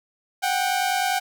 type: tone pair together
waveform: sawtooth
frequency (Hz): 737 / 786.9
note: F#5 / G5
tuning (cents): -7 / +6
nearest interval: minor second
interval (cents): 113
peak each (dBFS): -20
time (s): 0.42-1.2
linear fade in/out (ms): 20
effects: none